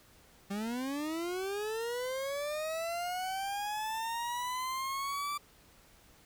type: linear sweep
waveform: 40% pulse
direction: up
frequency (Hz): 194.5 to 1174.7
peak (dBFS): -33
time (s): 0.5-5.38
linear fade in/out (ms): 10
effects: pink hiss -61 dBFS RMS until 6.25 s